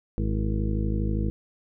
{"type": "harmonic tone with a mistuned harmonic", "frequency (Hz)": 52.5, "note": "G#1", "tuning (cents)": 19, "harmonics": [1, 2, 3, 4, 5, 6, 7, 8, 9], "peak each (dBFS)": [-26, -29, -34, -31, -43, -34, -46, -43, -40], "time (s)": [0.18, 1.3], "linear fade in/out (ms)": 0, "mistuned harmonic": 6, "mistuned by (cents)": 59, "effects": []}